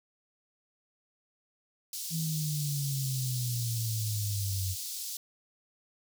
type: high-pass noise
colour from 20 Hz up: pink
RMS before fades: -38 dBFS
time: 1.93-5.17 s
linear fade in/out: 2 ms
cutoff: 4300 Hz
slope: 24 dB/octave
type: exponential sweep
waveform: sine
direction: down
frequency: 164.81 to 92.5 Hz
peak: -30 dBFS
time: 2.1-4.76 s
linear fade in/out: 50 ms
effects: none